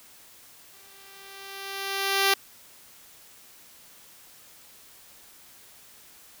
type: tone with exponential growth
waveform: 5% pulse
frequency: 392 Hz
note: G4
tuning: in tune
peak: -7 dBFS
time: 0.73-2.34 s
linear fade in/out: 5 ms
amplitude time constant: 350 ms
effects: white hiss -52 dBFS RMS until 6.4 s